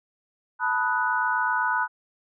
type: chord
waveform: sine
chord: B dominant seventh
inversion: third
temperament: equal with one note detuned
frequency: 880 / 987.8 / 1254.6 / 1480 Hz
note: A5 / B5 / D#6 / F#6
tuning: 0 / 0 / +14 / 0 cents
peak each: -29 / -26 / -31 / -25 dBFS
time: 0.59-1.88 s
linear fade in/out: 50 ms
effects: none